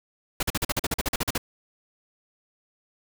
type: noise bursts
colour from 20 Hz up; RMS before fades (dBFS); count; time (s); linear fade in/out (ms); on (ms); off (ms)
pink; -25; 14; 0.4-1.379; 5; 30; 43
effects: none